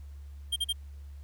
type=tone bursts; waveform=square; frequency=3189 Hz; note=G7; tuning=29 cents sharp; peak=-27 dBFS; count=3; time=0.52-0.728 s; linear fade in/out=10 ms; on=42 ms; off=41 ms; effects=added 71 Hz sine -42 dBFS peak until 1.23 s + pink hiss -66 dBFS RMS until 1.23 s